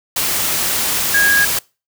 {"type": "tone in noise", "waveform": "sine", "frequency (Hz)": 1643, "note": "G#6", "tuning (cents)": -19, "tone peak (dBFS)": -11, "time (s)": [1.14, 1.45], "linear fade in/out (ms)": 5, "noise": "white", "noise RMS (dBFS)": -18, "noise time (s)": [0.16, 1.59], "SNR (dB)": 4, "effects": ["noise-tail reverb RT60 0.3 s tail -24 dB re dry"]}